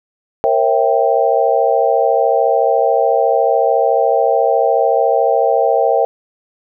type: chord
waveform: sine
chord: A# diminished seventh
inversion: none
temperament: equal with one note detuned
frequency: 466.2 / 540.1 / 659.3 / 784 Hz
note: A#4 / C#5 / E5 / G5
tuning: 0 / -45 / 0 / 0 cents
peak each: -16 dBFS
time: 0.44-6.05 s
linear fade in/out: 0 ms
effects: none